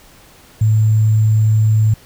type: tone with sample-and-hold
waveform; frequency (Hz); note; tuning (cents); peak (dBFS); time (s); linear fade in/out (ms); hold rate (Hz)
sine; 108.8; A2; -19; -9; 0.61-1.94; 5; 7350
effects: pink hiss -45 dBFS RMS until 2.05 s